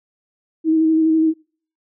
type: tone with vibrato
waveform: sine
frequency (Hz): 319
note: D#4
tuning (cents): +43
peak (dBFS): -12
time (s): 0.64-1.34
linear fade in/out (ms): 50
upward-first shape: square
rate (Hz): 12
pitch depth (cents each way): 16
effects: noise-tail reverb RT60 0.5 s tail -26 dB re dry